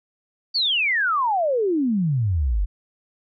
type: exponential sweep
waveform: sine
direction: down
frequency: 4674 to 43.65 Hz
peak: -18 dBFS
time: 0.54-2.66 s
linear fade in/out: 20 ms
effects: none